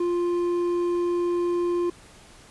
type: tone with hard clipping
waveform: sine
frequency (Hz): 349.2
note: F4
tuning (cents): 0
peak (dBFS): -23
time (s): 0-1.9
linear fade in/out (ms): 5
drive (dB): 5
effects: pink hiss -50 dBFS RMS until 2.5 s + resampled to 24000 Hz